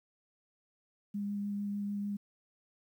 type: tone with vibrato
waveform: sine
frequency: 203.2 Hz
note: G#3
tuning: 38 cents flat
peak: -33 dBFS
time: 1.14-2.17 s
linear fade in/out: 10 ms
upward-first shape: sine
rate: 6.7 Hz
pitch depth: 10 cents each way
effects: 11-bit